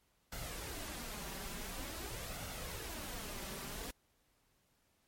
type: noise with flanger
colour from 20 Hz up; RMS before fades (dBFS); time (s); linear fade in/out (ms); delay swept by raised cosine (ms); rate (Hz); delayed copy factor
pink; -44; 0.32-3.91; 5; 1.4 to 5.2; 0.47; +0.5
effects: pink hiss -75 dBFS RMS until 5.07 s + MP3 64 kbps